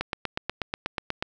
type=click train; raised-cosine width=0.3 ms; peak=-11 dBFS; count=11; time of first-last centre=0.01-1.225 s; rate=8.23 Hz; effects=none